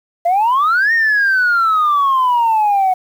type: exponential two-way sweep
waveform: sine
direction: up then down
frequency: 669 to 1864.7 to 734 Hz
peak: -9 dBFS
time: 0.25-2.94 s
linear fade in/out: 10 ms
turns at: 0.93 s
effects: tanh soft clip ceiling -8 dBFS + 7-bit